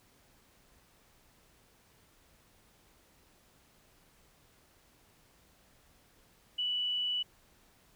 sine tone with frequency modulation, 2960 Hz, F#7, in tune, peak -30 dBFS, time 6.58-7.23 s, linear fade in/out 10 ms, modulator 31.1 Hz, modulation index 0.42, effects pink hiss -65 dBFS RMS until 7.95 s

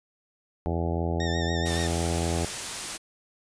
harmonic tone, 84 Hz, E2, 33 cents sharp, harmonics 1 / 2 / 3 / 4 / 5 / 6 / 7 / 8 / 9 / 10, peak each -28 / -32 / -36 / -34 / -35 / -39 / -38 / -39 / -38 / -41 dBFS, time 0.66-2.45 s, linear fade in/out 0 ms
20% pulse tone with vibrato, 1824 Hz, A#6, 38 cents flat, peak -27 dBFS, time 1.2-1.87 s, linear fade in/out 2 ms, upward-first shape sine, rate 7 Hz, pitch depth 48 cents each way
white noise, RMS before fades -33 dBFS, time 1.65-2.98 s, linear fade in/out 20 ms
effects resampled to 22050 Hz

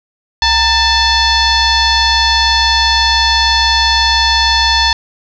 sine tone with frequency modulation, 2637 Hz, E7, in tune, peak -8 dBFS, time 0.42-4.93 s, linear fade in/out 2 ms, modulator 858 Hz, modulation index 2.8, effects none

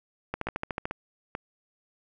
two click trains, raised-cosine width 0.5 ms, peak -15 / -17 dBFS, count 8 / 3, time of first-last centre 0.34-0.855 / 0.47-1.351 s, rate 13.6 / 2.27 Hz, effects none

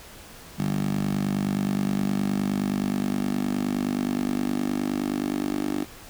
10% pulse tone with high-pass filter sweep, 49.59 Hz, G1, 21 cents sharp, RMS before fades -26 dBFS, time 0.58-5.85 s, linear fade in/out 20 ms, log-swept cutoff 170 to 290 Hz, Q 4, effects pink hiss -45 dBFS RMS until 6.09 s

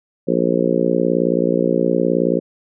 harmonic tone, 59 Hz, A#1, 22 cents sharp, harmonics 3 / 4 / 5 / 6 / 7 / 8 / 9, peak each -22 / -22 / -22 / -22 / -22 / -22 / -22 dBFS, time 0.27-2.4 s, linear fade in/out 20 ms, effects none

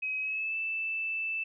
sine tone with pitch glide, 2539 to 2642 Hz, D#7 to E7, +34 to +3 cents, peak -30 dBFS, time 0.02-1.44 s, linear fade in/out 10 ms, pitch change +69 cents, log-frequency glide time 0.2-0.56 s, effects none

